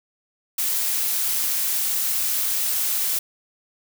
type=noise; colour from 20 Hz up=blue; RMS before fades=-23 dBFS; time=0.58-3.19 s; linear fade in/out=5 ms; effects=none